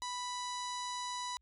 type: harmonic tone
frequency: 988 Hz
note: B5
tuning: in tune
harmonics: 1 / 2 / 3 / 4 / 5 / 6 / 7 / 8 / 9 / 10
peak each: -39 / -49 / -54 / -44 / -52 / -50 / -50 / -59 / -61 / -55 dBFS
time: 0.02-1.37 s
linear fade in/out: 0 ms
effects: added 60 Hz sine -70 dBFS peak until 1.41 s